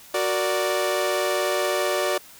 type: chord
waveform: sawtooth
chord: Gb augmented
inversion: none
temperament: equal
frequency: 370 / 466.2 / 587.3 Hz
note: Gb4 / Bb4 / D5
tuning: 0 / 0 / 0 cents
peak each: -22 / -26 / -20 dBFS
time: 0.14-2.18 s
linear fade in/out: 5 ms
effects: white hiss -47 dBFS RMS until 2.39 s